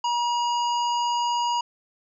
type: harmonic tone with a mistuned harmonic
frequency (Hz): 956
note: A#5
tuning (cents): +43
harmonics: 1 / 3 / 5 / 7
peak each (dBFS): -22 / -32 / -36 / -39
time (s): 0.04-1.61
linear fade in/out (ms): 5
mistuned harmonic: 5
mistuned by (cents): +15
effects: none

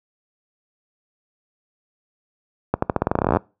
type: accelerating click train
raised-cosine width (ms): 1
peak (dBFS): -3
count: 19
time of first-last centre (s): 2.74-3.37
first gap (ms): 84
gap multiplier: 0.88
effects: noise-tail reverb RT60 0.3 s tail -25 dB re dry + high-pass 60 Hz 12 dB/octave

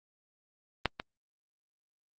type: clicks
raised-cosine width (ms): 0.3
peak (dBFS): -9 / -19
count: 2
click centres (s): 0.857 / 0.999
effects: Opus 32 kbps

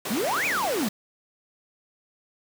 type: high-pass noise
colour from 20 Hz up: pink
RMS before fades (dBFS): -32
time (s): 0.05-0.89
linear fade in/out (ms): 5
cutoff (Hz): 240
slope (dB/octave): 12
type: exponential two-way sweep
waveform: triangle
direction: up then down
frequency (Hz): 184.3 to 2577 to 184.3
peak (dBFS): -22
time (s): 0.1-0.89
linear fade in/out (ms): 10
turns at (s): 0.46
effects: none

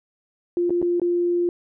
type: tone with dropouts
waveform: sine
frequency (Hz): 349.2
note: F4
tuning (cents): 0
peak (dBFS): -18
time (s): 0.57-1.49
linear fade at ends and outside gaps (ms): 1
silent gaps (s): 0.696-0.705 / 0.817-0.826 / 0.998-1.017
effects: none

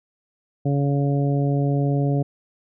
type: harmonic tone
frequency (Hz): 141.1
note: C#3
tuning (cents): +31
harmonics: 1 / 2 / 3 / 4 / 5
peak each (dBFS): -19 / -25 / -29 / -31 / -33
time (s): 0.65-2.23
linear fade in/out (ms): 10
effects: none

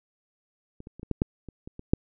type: clicks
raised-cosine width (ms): 3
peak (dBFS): -29 / -29 / -30 / -25 / -14 / -9 / -27 / -27 / -26 / -6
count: 10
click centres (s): 0.804 / 0.871 / 0.996 / 1.031 / 1.113 / 1.219 / 1.487 / 1.675 / 1.794 / 1.935
effects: none

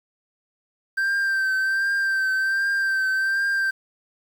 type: tone with vibrato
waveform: triangle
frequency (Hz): 1568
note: G6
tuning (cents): 0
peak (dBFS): -18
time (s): 0.97-3.71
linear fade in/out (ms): 10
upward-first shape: triangle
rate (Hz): 1.3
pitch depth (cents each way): 36
effects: 8-bit

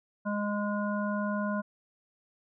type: harmonic tone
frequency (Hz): 206.4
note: G#3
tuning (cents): -10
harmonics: 1 / 3 / 5 / 7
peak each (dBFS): -30 / -35 / -37 / -38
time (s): 0.25-1.62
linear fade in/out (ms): 20
effects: none

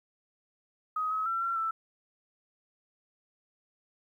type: tone with pitch steps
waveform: sine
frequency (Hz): 1259 / 1280 / 1350 / 1362 / 1326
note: D#6 / D#6 / E6 / F6 / E6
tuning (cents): +20 / +49 / +41 / -44 / +10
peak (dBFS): -28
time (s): 0.96-1.71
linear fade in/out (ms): 5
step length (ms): 150
effects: 11-bit

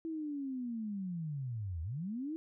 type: linear two-way sweep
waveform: sine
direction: down then up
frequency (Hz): 329.6 to 76.4 to 329.6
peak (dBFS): -36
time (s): 0.05-2.36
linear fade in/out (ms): 0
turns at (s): 1.82
effects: none

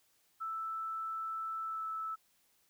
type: tone with pitch glide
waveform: sine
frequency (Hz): 1320 to 1310.9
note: E6 to E6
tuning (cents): +2 to -10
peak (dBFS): -36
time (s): 0.4-2.16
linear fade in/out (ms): 20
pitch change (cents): -12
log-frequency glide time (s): 1.64-1.85
effects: white hiss -72 dBFS RMS until 2.69 s

